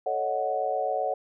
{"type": "chord", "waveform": "sine", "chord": "D# half-diminished seventh", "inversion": "second", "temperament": "equal", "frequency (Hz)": [440, 554.4, 622.3, 740], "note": ["A4", "C#5", "D#5", "F#5"], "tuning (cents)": [0, 0, 0, 0], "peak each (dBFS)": [-34, -30, -32, -28], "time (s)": [0.06, 1.14], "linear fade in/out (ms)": 5, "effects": []}